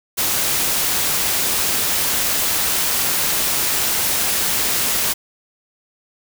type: noise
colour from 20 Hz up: white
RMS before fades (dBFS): -19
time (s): 0.17-5.14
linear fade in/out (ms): 20
effects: none